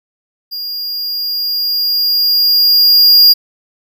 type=tone with level ramp; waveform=square; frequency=4828 Hz; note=D8; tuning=47 cents sharp; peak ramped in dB=-21 to -3 dBFS; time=0.51-3.34 s; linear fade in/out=20 ms; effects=none